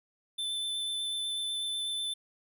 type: tone with vibrato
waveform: square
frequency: 3528 Hz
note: A7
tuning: 4 cents sharp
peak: -32 dBFS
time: 0.38-2.14 s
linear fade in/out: 10 ms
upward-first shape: triangle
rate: 8.1 Hz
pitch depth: 13 cents each way
effects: none